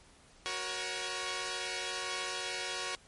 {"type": "chord", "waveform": "5% pulse", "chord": "F# major", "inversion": "none", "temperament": "equal with one note detuned", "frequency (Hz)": [370, 474, 554.4], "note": ["F#4", "A#4", "C#5"], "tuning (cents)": [0, 29, 0], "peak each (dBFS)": -28, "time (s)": [0.46, 2.95], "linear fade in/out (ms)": 0, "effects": ["pink hiss -60 dBFS RMS until 3.07 s", "MP3 48 kbps"]}